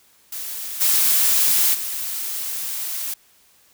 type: noise with level steps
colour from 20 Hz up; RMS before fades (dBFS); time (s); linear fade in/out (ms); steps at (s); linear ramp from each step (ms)
blue; -30 / -17 / -27; 0.32-3.14; 5; 0.8 / 1.73; 20
effects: white hiss -56 dBFS RMS until 3.73 s